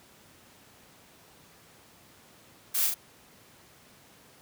blue noise with echo, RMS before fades -28 dBFS, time 2.74-2.87 s, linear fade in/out 10 ms, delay 37 ms, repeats 2, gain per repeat -2 dB, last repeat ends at 2.944 s, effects pink hiss -56 dBFS RMS until 4.41 s + high-pass 100 Hz 12 dB/octave

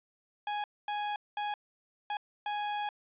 40% pulse tone bursts at uneven times, 830.6 Hz, G#5, in tune, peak -31 dBFS, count 5, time 0.47-0.64 / 0.88-1.16 / 1.37-1.54 / 2.1-2.17 / 2.46-2.89 s, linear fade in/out 2 ms, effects resampled to 8000 Hz

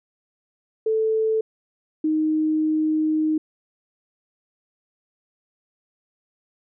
sine tone pair in turn, 440 / 311.1 Hz, A4 / D#4, 0 / 0 cents, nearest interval tritone, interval 600 cents, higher first, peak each -18 dBFS, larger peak neither, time 0.86-1.41 / 2.04-3.38 s, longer second, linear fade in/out 5 ms, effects none

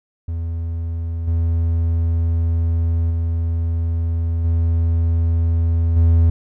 triangle tone with level steps, 83.1 Hz, E2, 15 cents sharp, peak -19 / -13 / -15 / -12 / -8 dBFS, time 0.28-6.3 s, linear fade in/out 5 ms, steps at 1.27 / 3.1 / 4.44 / 5.96 s, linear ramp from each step 10 ms, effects none

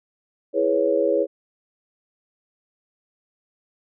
sine chord, C# minor seventh, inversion first, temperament equal, 329.6 / 415.3 / 493.9 / 554.4 Hz, E4 / G#4 / B4 / C#5, 0 / 0 / 0 / 0 cents, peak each -25 / -23 / -23 / -21 dBFS, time 0.53-1.27 s, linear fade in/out 50 ms, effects none

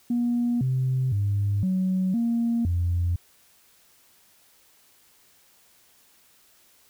sine tone with pitch steps, 239.8 / 129.8 / 101 / 186.6 / 233.3 / 87 Hz, A#3 / C3 / G#2 / F#3 / A#3 / F2, +49 / -13 / -48 / +15 / +2 / -6 cents, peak -20 dBFS, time 0.1-3.16 s, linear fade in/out 5 ms, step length 510 ms, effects tanh soft clip ceiling -17 dBFS + white hiss -59 dBFS RMS until 6.89 s

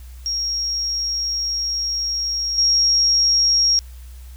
sine tone with level steps, 5588 Hz, F8, in tune, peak -20 / -13 dBFS, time 0.26-3.79 s, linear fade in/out 0 ms, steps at 2.58 s, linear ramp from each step 2 ms, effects added 62 Hz sine -35 dBFS peak until 4.36 s + white hiss -51 dBFS RMS until 4.36 s

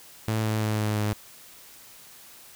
sawtooth tone with pitch steps, 110 / 108.8 / 107.61 / 106.44 / 105.28 Hz, A2 / A2 / A2 / G#2 / G#2, 0 / -19 / -38 / +43 / +24 cents, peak -20 dBFS, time 0.28-1.13 s, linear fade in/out 0 ms, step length 170 ms, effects white hiss -49 dBFS RMS until 2.55 s

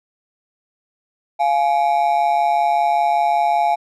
triangle ring-modulated tone, 768 Hz, G5, 36 cents flat, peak -9 dBFS, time 1.39-3.76 s, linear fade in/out 20 ms, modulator 72.6 Hz, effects none

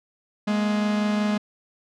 45% pulse tone pair together, 209.2 / 234.6 Hz, G#3 / A#3, +13 / +11 cents, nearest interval major second, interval 198 cents, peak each -21 / -32 dBFS, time 0.47-1.38 s, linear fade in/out 10 ms, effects low-pass 5000 Hz 12 dB/octave

